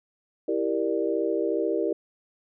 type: chord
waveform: sine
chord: E half-diminished seventh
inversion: none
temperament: equal with one note detuned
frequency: 329.6 / 392 / 466.2 / 592.8 Hz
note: E4 / G4 / Bb4 / D5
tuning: 0 / 0 / 0 / +16 cents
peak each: -28 / -28 / -28 / -31 dBFS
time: 0.48-1.93 s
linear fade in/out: 5 ms
effects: none